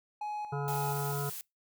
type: tone with tremolo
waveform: triangle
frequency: 840 Hz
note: G#5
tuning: 19 cents sharp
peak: -32 dBFS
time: 0.21-1.12 s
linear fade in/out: 5 ms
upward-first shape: square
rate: 2.1 Hz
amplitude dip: 55%
type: harmonic tone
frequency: 142.3 Hz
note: C#3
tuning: 46 cents sharp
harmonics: 1 / 3 / 5 / 7 / 9 / 10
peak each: -33 / -38 / -43 / -45 / -44 / -46 dBFS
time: 0.52-1.3 s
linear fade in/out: 10 ms
type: noise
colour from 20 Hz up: blue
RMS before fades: -41 dBFS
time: 0.68-1.41 s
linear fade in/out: 0 ms
effects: noise-tail reverb RT60 0.2 s tail -24 dB re dry